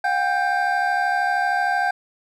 triangle tone cluster, 722 / 795 / 1571 Hz, F#5 / G5 / G6, -43 / +24 / +3 cents, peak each -21 dBFS, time 0.04-1.91 s, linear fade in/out 5 ms, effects none

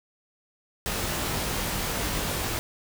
pink noise with comb filter, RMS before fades -29 dBFS, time 0.86-2.59 s, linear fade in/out 0 ms, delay 20 ms, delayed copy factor +0.55, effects none

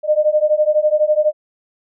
sine beating tone pair, 602 / 614 Hz, D5 / D#5, +43 / -23 cents, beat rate 12 Hz, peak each -15 dBFS, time 0.03-1.33 s, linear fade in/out 50 ms, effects none

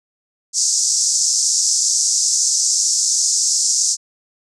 pink band-pass noise, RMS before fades -17 dBFS, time 0.53-3.97 s, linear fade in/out 50 ms, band 5300 to 7900 Hz, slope 48 dB/octave, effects none

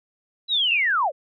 sine linear sweep, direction down, 3989 to 487.7 Hz, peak -18 dBFS, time 0.48-1.12 s, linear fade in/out 50 ms
sine tone with exponential decay, 2764 Hz, F7, 19 cents flat, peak -19 dBFS, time 0.71-0.93 s, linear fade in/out 1 ms, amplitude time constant 46 ms
effects none

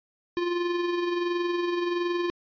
square tone with amplitude modulation, 349.2 Hz, F4, in tune, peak -24 dBFS, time 0.37-2.3 s, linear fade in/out 0 ms, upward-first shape sine, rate 21.4 Hz, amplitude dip 40%, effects resampled to 11025 Hz

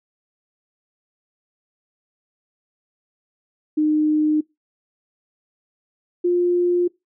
sine tone pair in turn, 305.5 / 352.8 Hz, D#4 / F4, -32 / +18 cents, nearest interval major second, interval 250 cents, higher second, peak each -15 dBFS, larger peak neither, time 3.77-4.41 / 6.24-6.88 s, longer neither, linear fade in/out 10 ms, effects noise-tail reverb RT60 0.2 s tail -23 dB re dry

